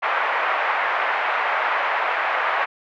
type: band-pass noise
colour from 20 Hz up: pink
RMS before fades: -22 dBFS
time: 0.02-2.66 s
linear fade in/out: 20 ms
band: 680 to 2200 Hz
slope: 24 dB/octave
effects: none